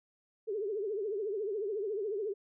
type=tone with vibrato; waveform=sine; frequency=414.1 Hz; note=G#4; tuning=5 cents flat; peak=-32 dBFS; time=0.47-2.34 s; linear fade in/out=20 ms; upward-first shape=triangle; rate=14 Hz; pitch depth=170 cents each way; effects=none